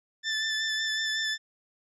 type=tone with vibrato; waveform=20% pulse; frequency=1760 Hz; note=A6; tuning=in tune; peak=-22 dBFS; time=0.23-1.38 s; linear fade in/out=50 ms; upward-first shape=sine; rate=5.4 Hz; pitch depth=19 cents each way; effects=resampled to 22050 Hz